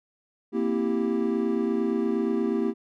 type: chord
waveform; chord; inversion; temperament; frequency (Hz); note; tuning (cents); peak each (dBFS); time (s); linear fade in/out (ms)
triangle; C dominant seventh; third; equal; 233.1 / 261.6 / 329.6 / 392; Bb3 / C4 / E4 / G4; 0 / 0 / 0 / 0; -25 / -29 / -27 / -26; 0.52-2.74; 50
effects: none